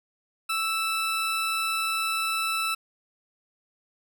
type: tone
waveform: 20% pulse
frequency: 1318.5 Hz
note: E6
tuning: in tune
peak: -20 dBFS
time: 0.49-2.75 s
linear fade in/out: 10 ms
effects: none